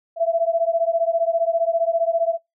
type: beating tone pair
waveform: sine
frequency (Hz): 661 / 676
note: E5 / E5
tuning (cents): +5 / +43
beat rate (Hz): 15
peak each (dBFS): -19 / -21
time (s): 0.16-2.38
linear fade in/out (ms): 50
effects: noise-tail reverb RT60 0.2 s tail -26 dB re dry